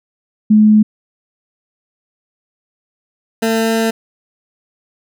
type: tone pair in turn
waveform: sine / 20% pulse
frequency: 213.6 / 225.1 Hz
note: G#3 / A3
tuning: +49 / +40 cents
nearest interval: minor second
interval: 91 cents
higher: second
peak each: -5 / -8 dBFS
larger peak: first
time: 0.5-0.83 / 3.42-3.91 s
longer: second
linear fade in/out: 10 ms
effects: none